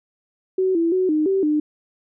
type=tone with pitch steps; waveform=sine; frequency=375.7 / 333.5 / 371.4 / 307.1 / 386.3 / 301.7 Hz; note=F#4 / E4 / F#4 / D#4 / G4 / D4; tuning=+26 / +20 / +7 / -23 / -25 / +47 cents; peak=-16 dBFS; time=0.58-1.6 s; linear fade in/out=5 ms; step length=170 ms; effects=none